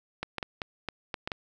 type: clicks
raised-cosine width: 0.3 ms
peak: -16 dBFS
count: 8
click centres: 0.23 / 0.383 / 0.428 / 0.618 / 0.887 / 1.142 / 1.275 / 1.318 s
effects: none